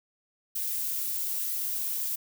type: noise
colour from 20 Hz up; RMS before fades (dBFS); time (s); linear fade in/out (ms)
violet; -31; 0.55-2.16; 10
effects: none